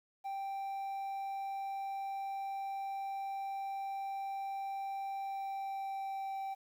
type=tone with pitch glide; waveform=triangle; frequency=784 to 778.1 Hz; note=G5 to G5; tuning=0 to -13 cents; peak=-35 dBFS; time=0.24-6.55 s; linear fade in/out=20 ms; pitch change=-13 cents; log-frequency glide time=5.15-6.38 s; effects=11-bit

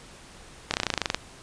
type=slowing click train; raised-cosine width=0.2 ms; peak=-6 dBFS; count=13; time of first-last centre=0.71-1.146 s; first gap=29 ms; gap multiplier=1.04; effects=pink hiss -48 dBFS RMS until 1.42 s + resampled to 22050 Hz

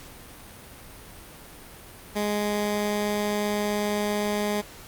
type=tone; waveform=15% pulse; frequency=207.7 Hz; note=G#3; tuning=in tune; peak=-18 dBFS; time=2.15-4.62 s; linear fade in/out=20 ms; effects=pink hiss -45 dBFS RMS until 4.87 s + Opus 48 kbps

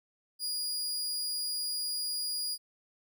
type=tone; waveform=sawtooth; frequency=4872 Hz; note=D#8; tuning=37 cents flat; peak=-29 dBFS; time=0.39-2.58 s; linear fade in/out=50 ms; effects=none

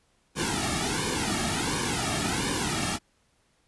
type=noise with flanger; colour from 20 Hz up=pink; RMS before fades=-28 dBFS; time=0.35-2.99 s; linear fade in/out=50 ms; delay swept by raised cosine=1.5 to 2.02 ms; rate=1.4 Hz; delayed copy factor=-0.9; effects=pink hiss -68 dBFS RMS until 3.67 s + resampled to 24000 Hz

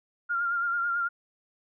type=tone with vibrato; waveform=sine; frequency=1396.9 Hz; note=F6; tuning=in tune; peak=-25 dBFS; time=0.29-1.09 s; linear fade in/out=20 ms; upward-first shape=sine; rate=9.1 Hz; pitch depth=34 cents each way; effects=none

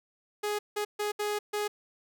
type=tone bursts at uneven times; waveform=sawtooth; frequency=416.7 Hz; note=G#4; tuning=6 cents sharp; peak=-25 dBFS; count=5; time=0.43-0.59 / 0.76-0.85 / 0.99-1.12 / 1.19-1.39 / 1.53-1.68 s; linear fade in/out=10 ms; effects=none

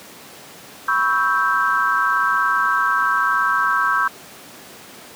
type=chord; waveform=sine; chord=C# half-diminished seventh; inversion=third; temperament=equal with one note detuned; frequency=987.8 / 1108.7 / 1305.6 / 1568 Hz; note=B5 / C#6 / E6 / G6; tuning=0 / 0 / -17 / 0 cents; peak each=-25 / -21 / -21 / -19 dBFS; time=0.88-4.08 s; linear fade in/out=5 ms; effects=pink hiss -40 dBFS RMS until 5.15 s + high-pass 200 Hz 12 dB/octave

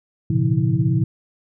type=tone cluster; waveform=sine; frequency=108.2 / 122 / 139.8 / 172.1 / 322.6 Hz; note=A2 / B2 / C#3 / F3 / E4; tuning=-29 / -21 / +15 / -25 / -37 cents; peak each=-25 / -20 / -20 / -22 / -27 dBFS; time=0.3-1.04 s; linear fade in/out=5 ms; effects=none

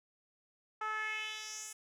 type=tone with band-pass filter sweep; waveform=10% pulse; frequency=431.9 Hz; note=A4; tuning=32 cents flat; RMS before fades=-40 dBFS; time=0.81-1.73 s; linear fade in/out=5 ms; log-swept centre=1100 to 9000 Hz; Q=2.7; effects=none

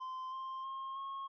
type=tone with pitch steps; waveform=triangle; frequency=1036 / 1052.9 / 1070.1 / 1087.5 Hz; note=C6 / C6 / C6 / C#6; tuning=-17 / +11 / +39 / -33 cents; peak=-38 dBFS; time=0-1.28 s; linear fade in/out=20 ms; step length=320 ms; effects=resampled to 11025 Hz

